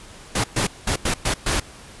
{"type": "noise bursts at uneven times", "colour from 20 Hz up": "pink", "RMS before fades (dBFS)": -21, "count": 6, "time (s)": [[0.35, 0.44], [0.56, 0.67], [0.87, 0.96], [1.05, 1.14], [1.25, 1.34], [1.46, 1.6]], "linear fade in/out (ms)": 5, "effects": ["pink hiss -43 dBFS RMS until 2 s", "resampled to 24000 Hz"]}